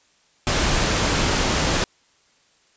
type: noise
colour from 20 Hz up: pink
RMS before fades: -20 dBFS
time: 0.47-1.84 s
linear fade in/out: 0 ms
effects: white hiss -60 dBFS RMS until 2.76 s + resampled to 16000 Hz